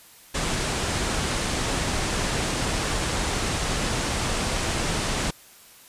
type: low-pass noise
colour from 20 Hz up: pink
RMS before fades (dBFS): -26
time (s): 0.34-5.31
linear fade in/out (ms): 10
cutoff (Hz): 9600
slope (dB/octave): 48
effects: white hiss -50 dBFS RMS until 5.88 s + resampled to 32000 Hz